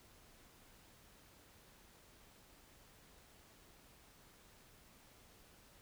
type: silence
effects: pink hiss -64 dBFS RMS until 5.81 s